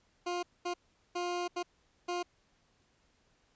20% pulse tone bursts at uneven times, 353 Hz, F4, 19 cents sharp, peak -28 dBFS, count 5, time 0.26-0.43 / 0.65-0.74 / 1.15-1.48 / 1.56-1.63 / 2.08-2.23 s, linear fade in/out 10 ms, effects pink hiss -71 dBFS RMS until 3.55 s + resampled to 16000 Hz

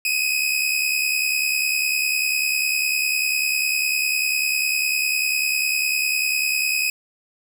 sawtooth tone pair together, 2489 / 2559 Hz, D#7 / D#7, 0 / +48 cents, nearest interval unison, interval 48 cents, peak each -19 dBFS, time 0.05-6.9 s, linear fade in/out 2 ms, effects none

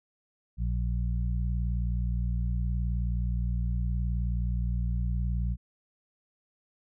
harmonic tone, 59.2 Hz, A#1, 27 cents sharp, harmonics 1 / 2 / 3, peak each -27 / -33 / -37 dBFS, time 0.57-5.57 s, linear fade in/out 50 ms, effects none

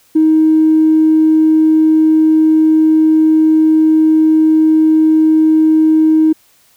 triangle tone with tanh clipping, 314.7 Hz, D#4, 20 cents sharp, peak -6 dBFS, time 0.15-6.33 s, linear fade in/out 10 ms, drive 4 dB, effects white hiss -51 dBFS RMS until 6.76 s

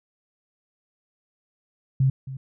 sine tone with echo, 133.2 Hz, C3, 31 cents sharp, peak -16 dBFS, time 2-2.1 s, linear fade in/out 5 ms, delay 270 ms, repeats 1, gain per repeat -15 dB, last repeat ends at 2.37 s, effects none

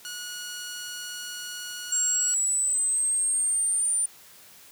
10% pulse tone, 1453 Hz, F#6, 32 cents flat, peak -26 dBFS, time 0.05-2.34 s, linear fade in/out 0 ms
sine exponential sweep, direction up, 7459 to 9200 Hz, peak -22 dBFS, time 1.92-4.06 s, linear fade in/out 5 ms
effects white hiss -51 dBFS RMS until 4.71 s + high-pass 60 Hz 12 dB/octave

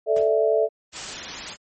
sine chord, A suspended fourth, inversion none, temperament equal, 440 / 587.3 / 659.3 Hz, A4 / D5 / E5, 0 / 0 / 0 cents, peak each -20 / -23 / -21 dBFS, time 0.06-0.69 s, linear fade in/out 50 ms
pink noise with exponential decay, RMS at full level -37 dBFS, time 0.16-0.37 s, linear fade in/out 5 ms, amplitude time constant 44 ms
white noise, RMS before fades -32 dBFS, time 0.92-1.57 s, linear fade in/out 50 ms
effects MP3 32 kbps

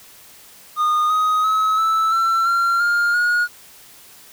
triangle tone with pitch steps, 1226 / 1254.7 / 1284 / 1314 / 1344.7 / 1376.1 / 1408.3 / 1441.2 Hz, D#6 / D#6 / E6 / E6 / E6 / F6 / F6 / F#6, -26 / +14 / -46 / -6 / +34 / -26 / +14 / -46 cents, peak -13 dBFS, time 0.76-3.48 s, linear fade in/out 50 ms, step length 340 ms, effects white hiss -45 dBFS RMS until 4.32 s

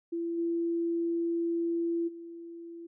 sine tone with level steps, 337.3 Hz, E4, 40 cents sharp, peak -30 / -27 / -41 dBFS, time 0.12-2.87 s, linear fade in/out 10 ms, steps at 0.37 / 2.07 s, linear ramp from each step 20 ms, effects none

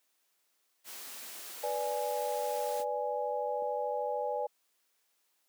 white noise, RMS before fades -45 dBFS, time 0.84-2.85 s, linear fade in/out 50 ms
sine chord, G# diminished, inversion first, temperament equal with one note detuned, 493.9 / 587.3 / 833 Hz, B4 / D5 / G#5, 0 / 0 / +5 cents, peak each -35 dBFS, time 1.63-4.47 s, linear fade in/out 10 ms
clicks, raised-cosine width 2 ms, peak -36 dBFS, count 2, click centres 2.8 / 3.623 s
effects white hiss -75 dBFS RMS until 5.48 s + high-pass 300 Hz 12 dB/octave

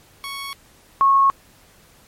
15% pulse / sine tone pair in turn, 1108.7 / 1094.7 Hz, C#6 / C#6, 0 / -22 cents, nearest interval unison, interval 22 cents, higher first, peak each -22 / -11 dBFS, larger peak second, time 0.24-0.53 / 1.01-1.3 s, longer neither, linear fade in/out 0 ms, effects pink hiss -52 dBFS RMS until 2.07 s + MP3 64 kbps

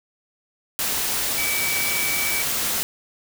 sine tone in noise, 2291 Hz, D7, 44 cents flat, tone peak -25 dBFS, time 1.38-2.42 s, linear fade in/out 0 ms, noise white, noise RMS -24 dBFS, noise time 0.79-2.83 s, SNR -4 dB, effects none

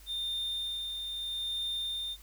triangle tone with tremolo, 3621 Hz, A7, 49 cents sharp, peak -30 dBFS, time 0.06-2.17 s, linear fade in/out 50 ms, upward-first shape sine, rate 0.78 Hz, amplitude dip 35%, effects added 50 Hz sine -52 dBFS peak until 2.22 s + white hiss -57 dBFS RMS until 2.22 s

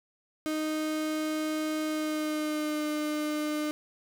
35% pulse tone with pitch glide, 310.1 to 302 Hz, D#4 to D4, -6 to +48 cents, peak -27 dBFS, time 0.46-3.71 s, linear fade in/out 0 ms, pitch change -46 cents, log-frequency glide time 1.84-2.86 s, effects none

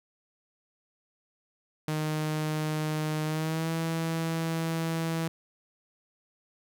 sawtooth tone with pitch glide, 154.4 to 163.58 Hz, D#3 to E3, -13 to -13 cents, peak -24 dBFS, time 1.88-5.28 s, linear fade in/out 2 ms, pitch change +100 cents, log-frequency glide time 3.25-3.71 s, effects 11-bit

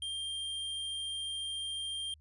square tone, 3187 Hz, G7, 28 cents sharp, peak -36 dBFS, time 0.02-2.14 s, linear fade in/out 2 ms, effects added 76 Hz sine -58 dBFS peak until 2.2 s + resampled to 24000 Hz

